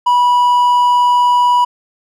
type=tone with hard clipping; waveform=triangle; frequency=978 Hz; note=B5; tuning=17 cents flat; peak=-9 dBFS; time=0.06-1.65 s; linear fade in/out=10 ms; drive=6 dB; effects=none